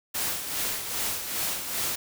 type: noise with tremolo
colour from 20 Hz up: white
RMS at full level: -28 dBFS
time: 0.14-1.96 s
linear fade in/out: 10 ms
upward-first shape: sine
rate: 2.5 Hz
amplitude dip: 55%
effects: none